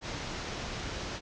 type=low-pass noise; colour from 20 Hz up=pink; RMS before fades=-38 dBFS; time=0.01-1.21 s; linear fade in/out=50 ms; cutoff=6600 Hz; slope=48 dB/octave; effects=none